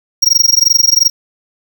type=tone with amplitude modulation; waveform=square; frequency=5610 Hz; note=F8; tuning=7 cents sharp; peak=-4 dBFS; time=0.22-1.1 s; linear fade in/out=10 ms; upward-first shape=sine; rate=22.8 Hz; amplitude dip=100%; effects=7-bit